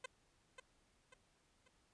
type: tone with echo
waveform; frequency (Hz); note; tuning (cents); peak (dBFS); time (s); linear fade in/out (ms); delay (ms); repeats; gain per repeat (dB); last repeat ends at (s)
10% pulse; 514; C5; -31; -35; 0.04-0.06; 5; 540; 3; -7; 1.68
effects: pink hiss -75 dBFS RMS until 1.93 s + resampled to 22050 Hz